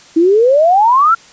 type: exponential sweep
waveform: sine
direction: up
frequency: 315.2 to 1396.9 Hz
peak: -6 dBFS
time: 0.16-1.15 s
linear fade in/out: 10 ms
effects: white hiss -41 dBFS RMS until 1.32 s + resampled to 16000 Hz